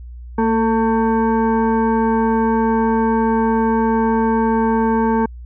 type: tone with frequency modulation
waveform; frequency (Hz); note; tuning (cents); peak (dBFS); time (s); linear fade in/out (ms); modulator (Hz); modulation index
sine; 227.2; A#3; -44; -13; 0.38-5.26; 5; 672; 1.1
effects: added 60 Hz sine -31 dBFS peak until 5.45 s